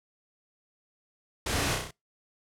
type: noise with echo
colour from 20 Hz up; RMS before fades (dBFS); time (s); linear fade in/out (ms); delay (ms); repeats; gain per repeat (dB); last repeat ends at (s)
pink; -30; 1.46-1.75; 5; 32; 5; -3; 1.91
effects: noise-tail reverb RT60 0.2 s tail -24 dB re dry + low-pass 10000 Hz 12 dB/octave